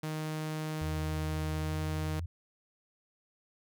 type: tone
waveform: sawtooth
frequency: 155.56 Hz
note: D#3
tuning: in tune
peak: -30 dBFS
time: 0.03-2.2 s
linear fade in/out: 5 ms
type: tone with pitch glide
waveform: sine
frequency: 80.7 to 84.76 Hz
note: E2 to E2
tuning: -36 to +49 cents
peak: -34 dBFS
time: 0.81-2.26 s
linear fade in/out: 5 ms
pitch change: +85 cents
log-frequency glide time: 1.62-1.73 s
effects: none